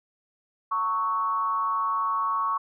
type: tone with frequency modulation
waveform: sine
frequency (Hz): 1108.7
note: C#6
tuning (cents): 0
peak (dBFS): -23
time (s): 0.71-2.58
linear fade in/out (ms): 10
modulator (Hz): 197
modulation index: 0.59
effects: none